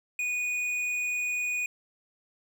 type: tone with tanh clipping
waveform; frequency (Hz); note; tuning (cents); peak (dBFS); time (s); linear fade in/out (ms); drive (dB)
sine; 2468; D#7; -15; -29; 0.19-1.66; 2; 10
effects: none